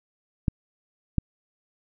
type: clicks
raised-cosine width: 5 ms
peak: -9 dBFS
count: 2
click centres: 0.482 / 1.183 s
effects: none